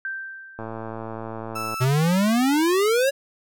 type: tone with exponential decay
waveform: sine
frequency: 1565 Hz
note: G6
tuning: 3 cents flat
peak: -25 dBFS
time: 0.05-1.2 s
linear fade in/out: 1 ms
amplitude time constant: 250 ms
type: click train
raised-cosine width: 1 ms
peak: -19 dBFS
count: 130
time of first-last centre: 0.59-1.742 s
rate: 112 Hz
type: tone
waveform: 35% pulse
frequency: 1318.5 Hz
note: E6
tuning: in tune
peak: -26 dBFS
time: 1.55-1.85 s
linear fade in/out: 10 ms
type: exponential sweep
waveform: square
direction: up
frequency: 123.47 to 566 Hz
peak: -18 dBFS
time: 1.8-3.11 s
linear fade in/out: 20 ms
effects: none